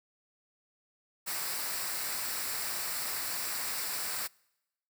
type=noise with comb filter; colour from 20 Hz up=white; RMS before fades=-35 dBFS; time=1.26-4.28 s; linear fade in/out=20 ms; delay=0.31 ms; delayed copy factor=-0.55; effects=noise-tail reverb RT60 0.9 s tail -26 dB re dry